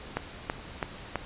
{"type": "click train", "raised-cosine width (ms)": 0.5, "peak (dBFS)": -13, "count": 4, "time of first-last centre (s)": [0.17, 1.157], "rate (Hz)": 3.04, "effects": ["pink hiss -44 dBFS RMS until 1.25 s", "resampled to 8000 Hz"]}